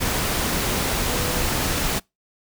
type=tone in noise; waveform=sine; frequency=493.9 Hz; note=B4; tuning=in tune; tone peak=-31 dBFS; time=1.09-1.44 s; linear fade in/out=20 ms; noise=pink; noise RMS=-23 dBFS; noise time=0-2 s; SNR=-11 dB; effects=noise-tail reverb RT60 0.2 s tail -25 dB re dry